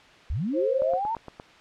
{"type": "linear sweep", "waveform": "sine", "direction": "up", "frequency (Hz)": [47.78, 932.3], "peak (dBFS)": -25, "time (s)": [0.3, 1.15], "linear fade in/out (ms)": 0}
{"type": "tone", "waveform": "sine", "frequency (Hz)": 530, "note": "C5", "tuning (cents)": 22, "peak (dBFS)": -23, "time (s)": [0.53, 1], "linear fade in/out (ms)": 50}
{"type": "click train", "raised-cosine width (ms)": 1, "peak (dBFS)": -24, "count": 6, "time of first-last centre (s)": [0.82, 1.399], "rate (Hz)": 8.64}
{"effects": ["white hiss -51 dBFS RMS until 1.6 s", "low-pass 3000 Hz 12 dB/octave"]}